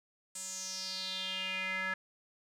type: tone with band-pass filter sweep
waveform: square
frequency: 188.1 Hz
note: F#3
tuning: 29 cents sharp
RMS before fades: -38 dBFS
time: 0.35-1.94 s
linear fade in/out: 5 ms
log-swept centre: 8100 to 1700 Hz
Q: 5
effects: none